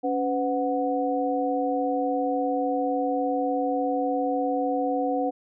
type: tone cluster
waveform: sine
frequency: 280.5 / 504 / 737 Hz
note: C#4 / B4 / F#5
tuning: +21 / +35 / -7 cents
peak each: -27 dBFS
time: 0.03-5.31 s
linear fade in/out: 20 ms
effects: none